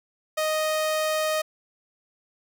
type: tone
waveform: sawtooth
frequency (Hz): 622.3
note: D#5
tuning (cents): 0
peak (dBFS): -19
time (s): 0.37-1.42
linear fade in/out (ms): 10
effects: none